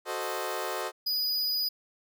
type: chord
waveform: 20% pulse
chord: F# diminished seventh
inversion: none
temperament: equal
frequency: 370 / 440 / 523.3 / 622.3 Hz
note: F#4 / A4 / C5 / Eb5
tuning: 0 / 0 / 0 / 0 cents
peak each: -32 dBFS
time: 0.05-0.92 s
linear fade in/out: 50 ms
type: noise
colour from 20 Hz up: violet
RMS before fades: -46 dBFS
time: 0.21-0.82 s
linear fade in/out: 10 ms
type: tone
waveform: square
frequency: 4942 Hz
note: D#8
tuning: 13 cents flat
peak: -27 dBFS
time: 1.06-1.69 s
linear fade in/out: 10 ms
effects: none